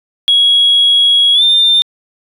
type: tone with pitch glide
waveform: sine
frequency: 3322 to 3602 Hz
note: G#7 to A7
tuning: 0 to +40 cents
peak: -5 dBFS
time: 0.28-1.82 s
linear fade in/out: 0 ms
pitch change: +140 cents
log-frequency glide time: 1.34-1.43 s
effects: tanh soft clip ceiling -2 dBFS